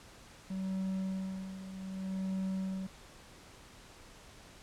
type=tone with tremolo; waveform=triangle; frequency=190 Hz; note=F#3; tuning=46 cents sharp; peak=-30 dBFS; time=0.5-2.87 s; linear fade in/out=5 ms; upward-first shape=sine; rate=0.65 Hz; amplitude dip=70%; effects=pink hiss -55 dBFS RMS until 4.62 s + low-pass 9000 Hz 12 dB/octave